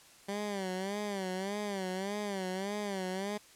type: tone with vibrato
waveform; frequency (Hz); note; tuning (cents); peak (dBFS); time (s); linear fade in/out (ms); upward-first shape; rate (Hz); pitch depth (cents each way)
15% pulse; 196; G3; 0; -28; 0.28-3.38; 10; sine; 1.7; 110
effects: white hiss -58 dBFS RMS until 3.55 s + low-pass 10000 Hz 12 dB/octave